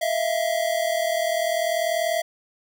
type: tone pair together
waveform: square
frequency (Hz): 640.7 / 681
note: E5 / F5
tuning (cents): -49 / -44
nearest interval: minor second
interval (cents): 105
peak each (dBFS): -25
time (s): 0.01-2.22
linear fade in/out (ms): 10
effects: none